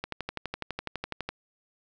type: click train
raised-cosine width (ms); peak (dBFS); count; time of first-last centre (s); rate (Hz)
0.3; -16; 16; 0.04-1.29; 12
effects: none